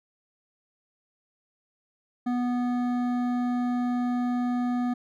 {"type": "tone with hard clipping", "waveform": "sine", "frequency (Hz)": 245.5, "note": "B3", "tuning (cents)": -10, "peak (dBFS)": -26, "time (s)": [2.26, 4.94], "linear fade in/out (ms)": 10, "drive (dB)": 11, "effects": []}